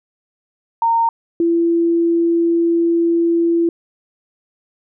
sine tone pair in turn, 920 / 337.1 Hz, A#5 / E4, -23 / +39 cents, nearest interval octave + perfect fourth, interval 1738 cents, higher first, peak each -12 dBFS, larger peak neither, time 0.82-1.09 / 1.4-3.69 s, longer second, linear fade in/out 2 ms, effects none

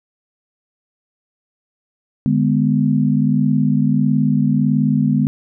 sine chord, G# diminished, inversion second, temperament just, 149.51 / 207.7 / 249.2 Hz, D3 / G#3 / B3, +31 / 0 / +16 cents, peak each -17 dBFS, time 2.26-5.27 s, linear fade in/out 0 ms, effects none

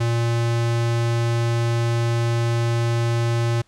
square tone, 117.1 Hz, A#2, 8 cents sharp, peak -19 dBFS, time 0-3.62 s, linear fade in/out 10 ms, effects pink hiss -60 dBFS RMS until 3.67 s + low-pass 8000 Hz 12 dB/octave

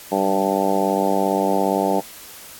harmonic tone with a mistuned harmonic, 97.6 Hz, G2, 7 cents flat, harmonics 2 / 3 / 4 / 5 / 6 / 7 / 8 / 9, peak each -25 / -25 / -25 / -25 / -25 / -25 / -25 / -25 dBFS, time 0.11-2.01 s, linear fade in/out 20 ms, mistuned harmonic 2, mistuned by -17 cents, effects white hiss -40 dBFS RMS until 2.59 s + AAC 64 kbps

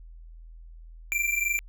square tone pair together, 2349 / 2372 Hz, D7 / D7, 0 / +17 cents, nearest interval unison, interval 17 cents, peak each -28 dBFS, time 1.12-1.59 s, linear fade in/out 0 ms, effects added 41 Hz sine -43 dBFS peak until 1.68 s

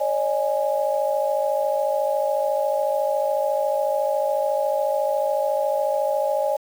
sine chord, C# suspended second, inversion none, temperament equal with one note detuned, 554.4 / 608.4 / 830.6 Hz, C#5 / D#5 / G#5, 0 / -39 / 0 cents, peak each -23 / -23 / -26 dBFS, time 0-6.57 s, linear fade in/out 10 ms, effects 7-bit

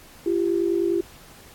sine tone pair together, 342 / 392 Hz, F4 / G4, -36 / 0 cents, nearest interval major second, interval 236 cents, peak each -21 / -24 dBFS, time 0.26-1.01 s, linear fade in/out 5 ms, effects pink hiss -48 dBFS RMS until 1.54 s + AAC 64 kbps

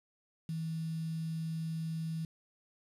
sine tone with quantisation, 161.7 Hz, E3, 33 cents flat, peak -34 dBFS, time 0.49-2.25 s, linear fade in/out 2 ms, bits 9, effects resampled to 32000 Hz

